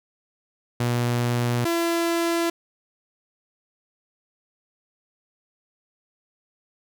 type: tone pair in turn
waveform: sawtooth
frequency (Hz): 120.6 / 337.4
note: B2 / E4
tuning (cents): -41 / +40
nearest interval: octave + tritone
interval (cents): 1781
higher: second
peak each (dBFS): -17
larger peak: neither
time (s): 0.8-1.65 / 1.65-2.5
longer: neither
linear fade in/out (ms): 5
effects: none